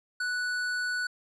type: tone with hard clipping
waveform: sine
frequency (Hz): 1480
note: F#6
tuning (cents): 0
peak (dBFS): -30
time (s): 0.2-1.07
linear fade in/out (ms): 5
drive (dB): 12
effects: low-pass 10000 Hz 12 dB/octave